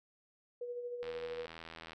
sine tone with tremolo, 485.2 Hz, B4, 31 cents flat, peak -37 dBFS, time 0.61-1.46 s, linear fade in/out 5 ms, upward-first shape sine, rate 13 Hz, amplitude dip 45%
click train, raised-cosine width 0.3 ms, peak -31 dBFS, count 75, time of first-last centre 1.03-1.932 s, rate 82 Hz
effects none

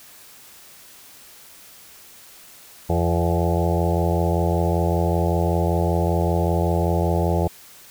harmonic tone with a mistuned harmonic, 85.2 Hz, F2, 42 cents flat, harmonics 1 / 2 / 4 / 5 / 6 / 7 / 8 / 9 / 10, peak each -21 / -24 / -27 / -28 / -29 / -29 / -30 / -31 / -31 dBFS, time 2.89-7.48 s, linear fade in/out 10 ms, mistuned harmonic 8, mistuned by +19 cents, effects white hiss -46 dBFS RMS until 7.9 s

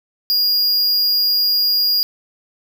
square tone, 4846 Hz, D#8, 47 cents flat, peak -14 dBFS, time 0.3-2.03 s, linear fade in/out 0 ms, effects none

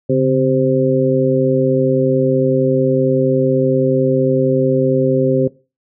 harmonic tone with a mistuned harmonic, 130.81 Hz, C3, in tune, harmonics 1 / 2 / 3 / 4, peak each -17 / -17 / -17 / -17 dBFS, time 0.09-5.48 s, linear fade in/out 10 ms, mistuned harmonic 1, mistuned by +98 cents, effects noise-tail reverb RT60 0.3 s tail -19 dB re dry

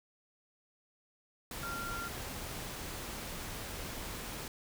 sine tone in noise, 1383 Hz, F6, 17 cents flat, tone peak -39 dBFS, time 1.63-2.08 s, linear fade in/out 2 ms, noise pink, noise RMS -42 dBFS, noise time 1.51-4.48 s, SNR 0 dB, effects none

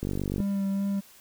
click train, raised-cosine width 3 ms, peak -17 dBFS, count 19, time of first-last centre 0.03-0.403 s, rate 48.3 Hz
triangle tone with vibrato, 197.3 Hz, G3, 11 cents sharp, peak -23 dBFS, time 0.38-1.01 s, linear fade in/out 20 ms, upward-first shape sine, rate 2.5 Hz, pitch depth 16 cents each way
effects white hiss -54 dBFS RMS until 1.2 s

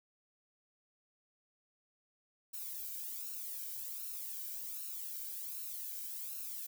violet noise with flanger, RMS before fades -43 dBFS, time 2.53-6.67 s, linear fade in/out 10 ms, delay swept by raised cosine 0.73 to 1.32 ms, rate 1.3 Hz, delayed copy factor +0.75, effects none

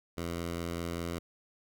10% pulse tone, 85.1 Hz, F2, 44 cents flat, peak -26 dBFS, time 0.17-1.19 s, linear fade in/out 10 ms, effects none

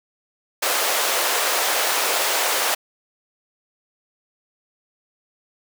pink high-pass noise, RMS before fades -21 dBFS, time 0.62-2.75 s, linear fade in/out 10 ms, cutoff 480 Hz, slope 24 dB/octave, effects none

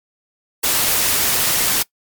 white noise, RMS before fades -17 dBFS, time 0.63-1.83 s, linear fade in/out 10 ms, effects noise-tail reverb RT60 0.1 s tail -22 dB re dry + MP3 96 kbps

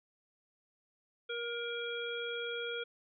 harmonic tone, 472.3 Hz, A#4, 23 cents sharp, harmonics 1 / 3 / 5 / 7, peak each -39 / -41 / -46 / -42 dBFS, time 1.29-2.84 s, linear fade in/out 10 ms, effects none

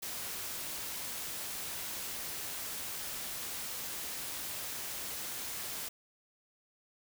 white noise, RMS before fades -40 dBFS, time 0.02-5.89 s, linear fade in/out 10 ms, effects none

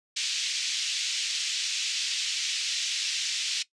pink band-pass noise, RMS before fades -30 dBFS, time 0.16-3.63 s, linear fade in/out 10 ms, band 2700 to 6600 Hz, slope 24 dB/octave, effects noise-tail reverb RT60 0.1 s tail -18 dB re dry + resampled to 22050 Hz

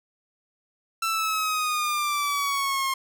sawtooth exponential sweep, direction down, 1339 to 1067 Hz, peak -20 dBFS, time 1.02-2.94 s, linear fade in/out 5 ms, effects none

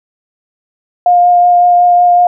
sine tone with vibrato, 708 Hz, F5, 23 cents sharp, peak -4 dBFS, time 1.06-2.27 s, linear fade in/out 2 ms, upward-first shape triangle, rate 5.4 Hz, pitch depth 12 cents each way, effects none

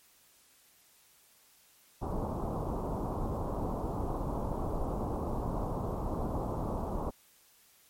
pink low-pass noise, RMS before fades -34 dBFS, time 2.01-7.11 s, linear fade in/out 20 ms, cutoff 1100 Hz, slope 48 dB/octave, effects white hiss -63 dBFS RMS until 7.89 s + MP3 64 kbps

